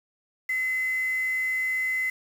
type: tone with quantisation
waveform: sine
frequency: 2037 Hz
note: C7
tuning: 47 cents flat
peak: -24 dBFS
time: 0.49-2.1 s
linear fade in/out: 5 ms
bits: 7
effects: none